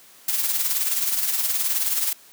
blue noise with tremolo, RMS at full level -21 dBFS, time 0.28-2.13 s, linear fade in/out 5 ms, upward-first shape sine, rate 19 Hz, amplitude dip 50%, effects white hiss -50 dBFS RMS until 2.32 s + high-pass 150 Hz 12 dB/octave

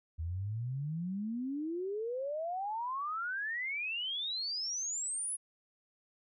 sine exponential sweep, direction up, 77.9 to 10548 Hz, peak -34 dBFS, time 0.18-5.37 s, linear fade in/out 20 ms, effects none

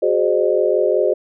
sine chord, Ab dominant seventh, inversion third, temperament equal with one note detuned, 370 / 415.3 / 523.3 / 607.7 Hz, Gb4 / Ab4 / C5 / Eb5, 0 / 0 / 0 / -41 cents, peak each -19 dBFS, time 0.02-1.14 s, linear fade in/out 10 ms, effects none

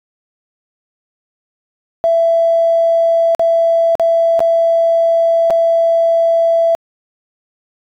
triangle tone with dropouts, 666 Hz, E5, 18 cents sharp, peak -5 dBFS, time 2.04-6.75 s, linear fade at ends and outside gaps 0 ms, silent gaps 3.349-3.395 / 3.953-3.997 / 4.393-4.404 / 5.501-5.506 s, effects tanh soft clip ceiling -7 dBFS

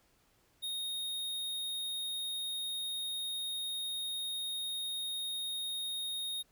square tone, 3718 Hz, A#7, 5 cents flat, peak -36 dBFS, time 0.62-6.43 s, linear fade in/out 20 ms, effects pink hiss -70 dBFS RMS until 6.51 s

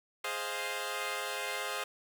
10% pulse chord, F minor seventh, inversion first, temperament equal, 415.3 / 523.3 / 622.3 / 698.5 Hz, Ab4 / C5 / Eb5 / F5, 0 / 0 / 0 / 0 cents, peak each -32 / -30 / -34 / -32 dBFS, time 0.24-1.84 s, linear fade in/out 5 ms, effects none

